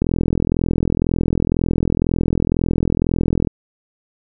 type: click train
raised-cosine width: 3 ms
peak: -4 dBFS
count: 146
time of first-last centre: 0.02-3.472 s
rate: 42 Hz
effects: none